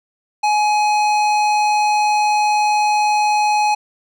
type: tone with hard clipping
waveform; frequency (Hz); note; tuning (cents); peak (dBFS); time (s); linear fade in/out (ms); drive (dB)
sine; 841; G#5; +22; -15; 0.43-3.75; 10; 14
effects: none